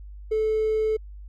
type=tone with hard clipping; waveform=triangle; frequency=435.6 Hz; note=A4; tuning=17 cents flat; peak=-21 dBFS; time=0.31-0.97 s; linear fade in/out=10 ms; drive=4 dB; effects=added 50 Hz sine -38 dBFS peak until 1.28 s